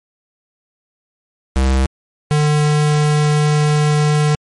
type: tone pair in turn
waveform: square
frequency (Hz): 65.9 / 149.75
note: C2 / D3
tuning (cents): +13 / +34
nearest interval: octave + major second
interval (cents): 1421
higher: second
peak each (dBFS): -12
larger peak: neither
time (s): 1.56-1.86 / 2.31-4.35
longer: second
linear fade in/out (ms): 0
effects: MP3 48 kbps